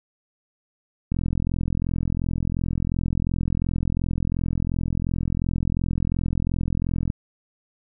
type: click train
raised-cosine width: 5 ms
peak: -12 dBFS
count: 257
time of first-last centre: 1.12-7.101 s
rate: 42.8 Hz
effects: none